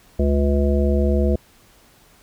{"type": "harmonic tone", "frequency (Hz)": 70.9, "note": "C#2", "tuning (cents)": 40, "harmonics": [1, 3, 5, 7, 9], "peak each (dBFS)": [-17, -22, -24, -25, -27], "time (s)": [0.19, 1.36], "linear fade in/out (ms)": 5, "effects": ["pink hiss -53 dBFS RMS until 2.22 s"]}